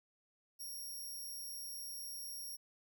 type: tone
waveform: 5% pulse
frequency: 5588 Hz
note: F8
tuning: in tune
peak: -38 dBFS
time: 0.59-2.57 s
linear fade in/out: 20 ms
effects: none